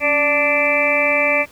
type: harmonic tone with a mistuned harmonic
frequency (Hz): 292.8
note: D4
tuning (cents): -5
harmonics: 1 / 2 / 3 / 4 / 6 / 7 / 8 / 9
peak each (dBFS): -28 / -19 / -28 / -26 / -29 / -22 / -17 / -27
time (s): 0-1.46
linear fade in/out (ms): 50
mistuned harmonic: 1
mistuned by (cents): -73
effects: pink hiss -47 dBFS RMS until 1.51 s